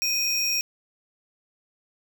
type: tone pair together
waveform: square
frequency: 2489 / 5588 Hz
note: D#7 / F8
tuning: 0 / 0 cents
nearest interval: octave + major second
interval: 1400 cents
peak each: -29 / -24 dBFS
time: 0.02-0.61 s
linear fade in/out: 0 ms
effects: 8-bit